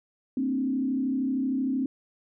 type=tone with frequency modulation; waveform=sine; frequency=262.7 Hz; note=C4; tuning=7 cents sharp; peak=-24 dBFS; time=0.37-1.86 s; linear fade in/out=2 ms; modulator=33 Hz; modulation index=0.83; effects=none